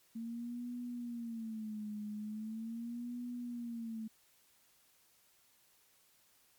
sine tone with vibrato, 226.1 Hz, A3, 47 cents sharp, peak -39 dBFS, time 0.15-4.08 s, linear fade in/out 10 ms, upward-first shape sine, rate 0.4 Hz, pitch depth 130 cents each way, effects white hiss -69 dBFS RMS until 6.58 s + MP3 96 kbps

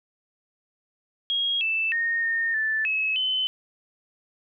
sine tone with pitch steps, 3277 / 2645 / 1847 / 1831 / 1757 / 2578 / 3043 Hz, G#7 / E7 / A#6 / A#6 / A6 / E7 / F#7, -24 / +5 / -16 / -32 / -3 / -39 / +48 cents, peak -22 dBFS, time 1.3-3.47 s, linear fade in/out 0 ms, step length 310 ms, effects none

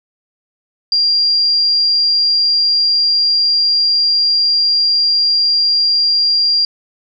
sine tone, 4774 Hz, D8, 28 cents sharp, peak -10 dBFS, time 0.92-6.65 s, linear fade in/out 2 ms, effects none

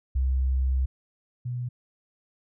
sine tone pair in turn, 65.2 / 123.08 Hz, C2 / B2, -5 / -5 cents, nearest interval major seventh, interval 1100 cents, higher second, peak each -21 / -28 dBFS, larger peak first, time 0.15-0.86 / 1.45-1.69 s, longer first, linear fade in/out 10 ms, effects none

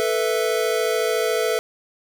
square chord, A suspended second, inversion none, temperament equal, 440 / 493.9 / 659.3 Hz, A4 / B4 / E5, 0 / 0 / 0 cents, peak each -23 / -25 / -26 dBFS, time 0-1.59 s, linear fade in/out 0 ms, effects none

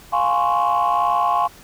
sine chord, Db major seventh, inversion first, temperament equal with one note detuned, 701.7 / 830.6 / 1046.5 / 1108.7 Hz, F5 / Ab5 / C6 / Db6, +8 / 0 / 0 / 0 cents, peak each -20 dBFS, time 0.12-1.48 s, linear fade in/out 20 ms, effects tanh soft clip ceiling -10 dBFS + pink hiss -45 dBFS RMS until 1.63 s

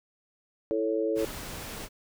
sine chord, A major, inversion second, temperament equal, 329.6 / 440 / 554.4 Hz, E4 / A4 / C#5, 0 / 0 / 0 cents, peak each -30 / -28 / -31 dBFS, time 0.71-1.25 s, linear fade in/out 0 ms
pink noise, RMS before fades -39 dBFS, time 1.15-1.89 s, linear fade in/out 50 ms
effects none

